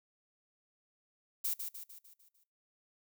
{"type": "noise with echo", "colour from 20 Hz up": "violet", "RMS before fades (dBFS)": -34, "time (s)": [1.44, 1.54], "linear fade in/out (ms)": 10, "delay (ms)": 150, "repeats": 6, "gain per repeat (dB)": -6, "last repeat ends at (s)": 2.44, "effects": ["noise-tail reverb RT60 0.3 s tail -22 dB re dry"]}